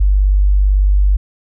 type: tone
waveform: sine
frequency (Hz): 49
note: G1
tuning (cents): 0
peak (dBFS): -8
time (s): 0-1.17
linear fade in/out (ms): 10
effects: none